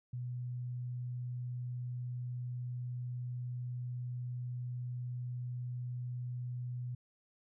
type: tone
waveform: sine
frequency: 123.47 Hz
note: B2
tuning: in tune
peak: -37 dBFS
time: 0.13-6.95 s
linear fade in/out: 5 ms
effects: none